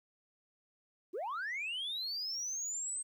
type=linear sweep; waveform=sine; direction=up; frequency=311.1 to 8372 Hz; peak=-34 dBFS; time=1.13-3.03 s; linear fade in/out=20 ms; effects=tanh soft clip ceiling -34 dBFS + 12-bit